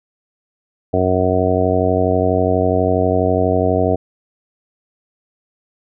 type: harmonic tone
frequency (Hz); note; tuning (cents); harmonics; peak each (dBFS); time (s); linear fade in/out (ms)
92.2; F#2; -6; 1 / 2 / 3 / 4 / 5 / 6 / 7 / 8; -20 / -24 / -21 / -23 / -19 / -25 / -19 / -23; 0.93-3.96; 10
effects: none